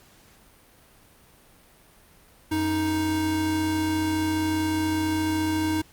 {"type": "tone pair together", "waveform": "square", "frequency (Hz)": [92.7, 312.5], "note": ["F#2", "D#4"], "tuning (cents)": [4, 8], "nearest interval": "octave + major sixth", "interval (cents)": 2104, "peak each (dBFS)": [-32, -24], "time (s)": [2.51, 5.82], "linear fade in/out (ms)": 10, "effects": ["pink hiss -55 dBFS RMS until 5.92 s", "Opus 48 kbps"]}